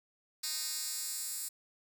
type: tone with high-pass filter sweep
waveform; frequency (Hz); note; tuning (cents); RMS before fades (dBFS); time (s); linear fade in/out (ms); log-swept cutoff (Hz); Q
10% pulse; 309; D#4; -12; -38; 0.43-1.49; 10; 5100 to 8600; 1.3
effects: none